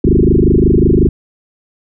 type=tone with frequency modulation; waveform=sine; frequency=209.3 Hz; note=G#3; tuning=14 cents sharp; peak=-6 dBFS; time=0.04-1.09 s; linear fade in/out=5 ms; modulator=25.5 Hz; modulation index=7.3; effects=none